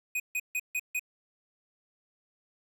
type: tone bursts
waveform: square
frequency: 2493 Hz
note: D#7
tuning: 3 cents sharp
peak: -29 dBFS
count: 5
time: 0.15-0.995 s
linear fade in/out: 5 ms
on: 49 ms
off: 150 ms
effects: none